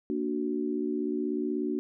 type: chord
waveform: sine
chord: Bb augmented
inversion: none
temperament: equal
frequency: 233.1 / 293.7 / 370 Hz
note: Bb3 / D4 / F#4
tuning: 0 / 0 / 0 cents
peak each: -33 / -31 / -32 dBFS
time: 0.1-1.79 s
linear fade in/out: 0 ms
effects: none